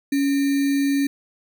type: tone with sample-and-hold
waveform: sine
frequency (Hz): 279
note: C#4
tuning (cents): +11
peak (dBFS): -17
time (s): 0.12-1.07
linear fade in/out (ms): 5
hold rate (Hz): 2100
effects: none